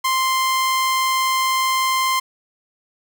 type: tone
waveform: sawtooth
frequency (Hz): 1046.5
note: C6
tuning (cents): 0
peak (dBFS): -13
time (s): 0.04-2.2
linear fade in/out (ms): 10
effects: none